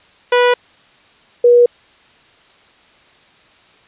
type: tone pair in turn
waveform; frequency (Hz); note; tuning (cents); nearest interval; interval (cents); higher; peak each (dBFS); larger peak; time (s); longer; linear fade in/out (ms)
sawtooth / sine; 490 / 482.4; B4 / B4; -14 / -41; unison; 27; first; -5; neither; 0.32-0.54 / 1.44-1.66; neither; 5
effects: white hiss -49 dBFS RMS until 3.87 s + resampled to 8000 Hz